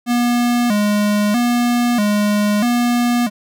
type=tone with vibrato; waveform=square; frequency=223.6 Hz; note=A3; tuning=28 cents sharp; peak=-14 dBFS; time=0.06-3.3 s; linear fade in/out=50 ms; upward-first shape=square; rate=0.78 Hz; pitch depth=130 cents each way; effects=none